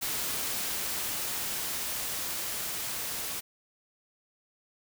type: noise with level ramp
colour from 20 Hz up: white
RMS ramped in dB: -32 to -35 dBFS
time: 0.01-3.41 s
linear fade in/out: 20 ms
effects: none